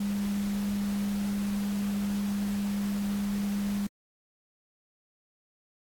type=tone in noise; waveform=sine; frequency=202 Hz; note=G#3; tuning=48 cents flat; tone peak=-27 dBFS; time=0-3.87 s; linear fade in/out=5 ms; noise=pink; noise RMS=-43 dBFS; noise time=0-3.87 s; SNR=+13 dB; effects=AAC 64 kbps